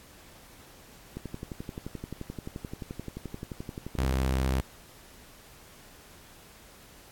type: click train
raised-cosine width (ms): 3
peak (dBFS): -23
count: 35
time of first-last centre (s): 1.17-4.127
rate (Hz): 11.5
type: tone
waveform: sawtooth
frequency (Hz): 65.41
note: C2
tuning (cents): 0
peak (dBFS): -21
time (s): 3.98-4.61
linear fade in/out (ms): 5
effects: pink hiss -53 dBFS RMS until 7.11 s + AAC 64 kbps